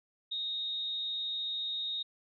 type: tone with amplitude modulation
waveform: sine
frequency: 3727 Hz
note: A#7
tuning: 1 cent flat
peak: -31 dBFS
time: 0.31-2.03 s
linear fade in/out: 10 ms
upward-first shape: sine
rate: 239 Hz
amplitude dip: 40%
effects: none